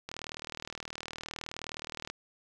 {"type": "click train", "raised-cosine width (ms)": 0.2, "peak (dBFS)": -21, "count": 80, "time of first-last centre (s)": [0.09, 2.1], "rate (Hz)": 39.3, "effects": []}